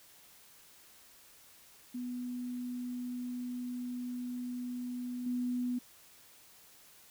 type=tone with level steps; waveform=sine; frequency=246.9 Hz; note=B3; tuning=in tune; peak=-36 / -31 dBFS; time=1.94-5.79 s; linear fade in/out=10 ms; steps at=5.26 s; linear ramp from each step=5 ms; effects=white hiss -59 dBFS RMS until 7.1 s